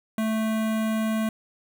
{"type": "tone with notch filter", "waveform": "square", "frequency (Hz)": 220, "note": "A3", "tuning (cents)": 0, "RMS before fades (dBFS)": -25, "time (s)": [0.18, 1.29], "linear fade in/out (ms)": 2, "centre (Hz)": 5000, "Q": 1.3, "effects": []}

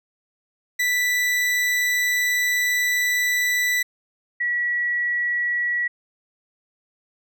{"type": "tone pair in turn", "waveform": ["40% pulse", "sine"], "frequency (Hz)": [1975.5, 1932.6], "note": ["B6", "B6"], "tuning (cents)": [0, -38], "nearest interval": "unison", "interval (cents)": 38, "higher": "first", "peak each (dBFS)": [-18, -20], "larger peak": "first", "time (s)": [[0.79, 3.83], [4.4, 5.88]], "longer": "first", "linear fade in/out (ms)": 10, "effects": []}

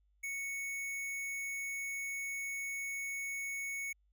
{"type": "tone", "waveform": "square", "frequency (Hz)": 2217, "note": "C#7", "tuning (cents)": 0, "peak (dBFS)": -38, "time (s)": [0.23, 3.93], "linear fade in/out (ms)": 10, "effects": ["added 50 Hz sine -69 dBFS peak until 4.12 s"]}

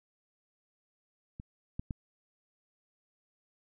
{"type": "clicks", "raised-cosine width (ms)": 5, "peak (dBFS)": [-30, -23, -23], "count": 3, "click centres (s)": [1.399, 1.795, 1.908], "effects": []}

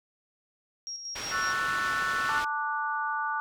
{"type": "tone with tremolo", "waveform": "sine", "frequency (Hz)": 5600, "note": "F8", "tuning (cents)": 4, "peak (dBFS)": -34, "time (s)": [0.87, 1.53], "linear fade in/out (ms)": 0, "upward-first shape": "square", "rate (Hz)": 5.5, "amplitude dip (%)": 45}
{"type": "low-pass noise", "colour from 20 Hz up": "white", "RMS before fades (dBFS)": -38, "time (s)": [1.15, 2.45], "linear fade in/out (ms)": 10, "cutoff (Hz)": 3600, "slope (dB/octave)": 12}
{"type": "chord", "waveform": "sine", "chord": "F# minor seventh", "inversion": "second", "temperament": "just", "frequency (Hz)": [1110, 1332, 1480, 1776], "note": ["C#6", "E6", "F#6", "A6"], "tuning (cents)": [2, 18, 0, 16], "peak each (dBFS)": [-34, -32, -30, -34], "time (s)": [1.3, 2.42], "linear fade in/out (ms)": 50}
{"type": "harmonic tone", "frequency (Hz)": 294.2, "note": "D4", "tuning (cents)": 3, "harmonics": [3, 4, 5], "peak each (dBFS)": [-32, -32, -32], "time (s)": [2.29, 3.4], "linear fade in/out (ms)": 0}
{"effects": []}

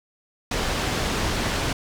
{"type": "low-pass noise", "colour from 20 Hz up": "pink", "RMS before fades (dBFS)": -25, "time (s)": [0.51, 1.73], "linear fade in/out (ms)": 5, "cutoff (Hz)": 6300, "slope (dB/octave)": 12, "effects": []}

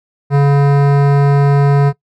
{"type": "tone with hard clipping", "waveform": "sine", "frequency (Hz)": 141.5, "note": "C#3", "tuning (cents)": 36, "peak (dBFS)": -9, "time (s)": [0.3, 1.93], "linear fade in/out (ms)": 50, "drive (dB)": 17, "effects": ["noise-tail reverb RT60 0.1 s tail -20 dB re dry"]}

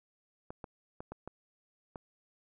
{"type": "clicks", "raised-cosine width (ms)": 1, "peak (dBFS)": -28, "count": 6, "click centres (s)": [0.505, 0.642, 1.005, 1.12, 1.276, 1.958], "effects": []}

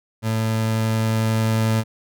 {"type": "tone with level ramp", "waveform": "30% pulse", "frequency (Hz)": 111.1, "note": "A2", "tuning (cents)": 17, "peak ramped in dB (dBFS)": [-17, -14], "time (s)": [0.22, 1.84], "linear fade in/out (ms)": 50, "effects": []}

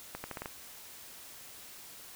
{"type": "accelerating click train", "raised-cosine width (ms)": 0.5, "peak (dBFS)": -23, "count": 6, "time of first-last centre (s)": [0.15, 0.459], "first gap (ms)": 90, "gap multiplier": 0.81, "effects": ["white hiss -50 dBFS RMS until 2.15 s"]}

